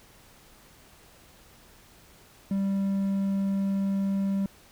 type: tone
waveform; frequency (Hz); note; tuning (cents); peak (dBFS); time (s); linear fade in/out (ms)
triangle; 196; G3; 0; -22; 2.51-4.46; 2
effects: pink hiss -55 dBFS RMS until 4.71 s

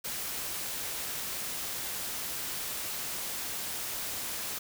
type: noise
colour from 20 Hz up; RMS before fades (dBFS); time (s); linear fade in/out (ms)
white; -36; 0.04-4.59; 10
effects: none

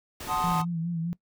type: noise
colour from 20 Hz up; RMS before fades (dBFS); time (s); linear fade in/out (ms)
pink; -38; 0.2-0.62; 5
type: chord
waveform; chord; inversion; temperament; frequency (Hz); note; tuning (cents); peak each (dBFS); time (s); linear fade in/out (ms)
triangle; F# diminished seventh; none; equal; 740 / 880 / 1046.5 / 1244.5; F#5 / A5 / C6 / Eb6; 0 / 0 / 0 / 0; -30 / -28 / -30 / -28; 0.27-0.65; 50
type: tone with vibrato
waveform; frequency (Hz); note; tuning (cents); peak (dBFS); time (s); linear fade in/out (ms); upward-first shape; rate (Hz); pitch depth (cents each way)
sine; 168.2; E3; +35; -27; 0.44-1.13; 0; sine; 4.9; 56
effects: noise-tail reverb RT60 0.1 s tail -21 dB re dry

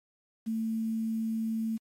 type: tone with quantisation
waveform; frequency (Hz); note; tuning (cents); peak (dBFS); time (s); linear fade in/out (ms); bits
sine; 223.3; A3; +26; -28; 0.46-1.78; 20; 9
effects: MP3 64 kbps

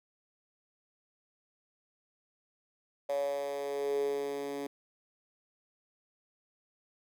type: tone with high-pass filter sweep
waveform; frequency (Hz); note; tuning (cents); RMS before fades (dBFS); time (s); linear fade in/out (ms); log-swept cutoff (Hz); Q
10% pulse; 141.2; C#3; +32; -34; 3.09-4.67; 5; 580 to 330; 9.1
effects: none

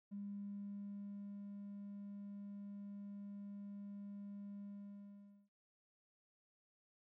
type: tone with ADSR envelope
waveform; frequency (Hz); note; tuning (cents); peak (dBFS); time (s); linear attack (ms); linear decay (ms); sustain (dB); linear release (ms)
triangle; 201.8; G#3; -49; -40; 0.11-5.49; 25; 1300; -5; 870
effects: noise-tail reverb RT60 0.3 s tail -21 dB re dry + tanh soft clip ceiling -42 dBFS

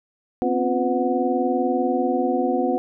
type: tone cluster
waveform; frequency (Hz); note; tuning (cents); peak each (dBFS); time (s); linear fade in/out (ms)
sine; 247.9 / 268.1 / 353.2 / 504 / 735; B3 / C4 / F4 / B4 / F#5; +7 / +42 / +20 / +35 / -12; -25; 0.42-2.78; 0
effects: none

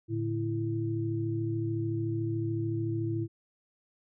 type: tone cluster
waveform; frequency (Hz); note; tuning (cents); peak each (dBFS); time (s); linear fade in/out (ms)
sine; 111.4 / 145.1 / 332.8; A2 / D3 / E4; +22 / -21 / +17; -31 / -39 / -32; 0.08-3.28; 50
effects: none

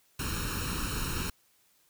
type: noise with comb filter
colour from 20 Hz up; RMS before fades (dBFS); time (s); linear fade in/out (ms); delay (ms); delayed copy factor
pink; -33; 0.19-1.3; 5; 0.73; +0.85
effects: white hiss -67 dBFS RMS until 1.89 s

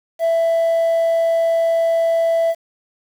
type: tone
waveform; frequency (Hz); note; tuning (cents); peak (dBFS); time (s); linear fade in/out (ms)
triangle; 663; E5; +10; -11; 0.19-2.55; 50
effects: tanh soft clip ceiling -8 dBFS + 7-bit

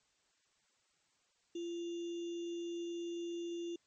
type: tone with sample-and-hold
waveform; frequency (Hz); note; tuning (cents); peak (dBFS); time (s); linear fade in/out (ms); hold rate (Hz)
sine; 342.2; F4; -35; -38; 1.55-3.76; 5; 3150
effects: white hiss -75 dBFS RMS until 3.86 s + MP3 32 kbps

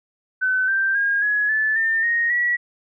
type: tone with pitch steps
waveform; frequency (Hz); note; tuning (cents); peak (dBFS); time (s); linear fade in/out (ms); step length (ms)
sine; 1516 / 1569.5 / 1624.8 / 1682.1 / 1741.4 / 1802.8 / 1866.4 / 1932.2; F#6 / G6 / G#6 / G#6 / A6 / A6 / A#6 / B6; +42 / +2 / -38 / +22 / -18 / +42 / +2 / -38; -17; 0.41-2.57; 20; 270
effects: none

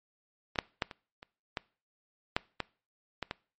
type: clicks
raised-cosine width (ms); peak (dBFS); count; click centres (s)
0.3; -22 / -9 / -12 / -26 / -29 / -16 / -10 / -15 / -17 / -18; 10; 0.558 / 0.588 / 0.822 / 0.912 / 1.229 / 1.572 / 2.365 / 2.603 / 3.227 / 3.311
effects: noise-tail reverb RT60 0.4 s tail -23 dB re dry + MP3 32 kbps

